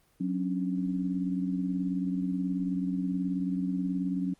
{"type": "tone cluster", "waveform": "sine", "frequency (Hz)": [183.8, 272.8, 291.4], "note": ["F#3", "C#4", "D4"], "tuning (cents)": [-11, -28, -13], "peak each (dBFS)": [-30, -31, -39], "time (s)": [0.2, 4.34], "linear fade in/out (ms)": 10, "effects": ["pink hiss -67 dBFS RMS until 4.39 s", "Opus 24 kbps"]}